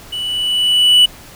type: tone with level ramp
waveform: triangle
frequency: 2960 Hz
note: F#7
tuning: in tune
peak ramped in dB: -19 to -3 dBFS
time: 0.12-1.06 s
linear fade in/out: 10 ms
effects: pink hiss -38 dBFS RMS until 1.35 s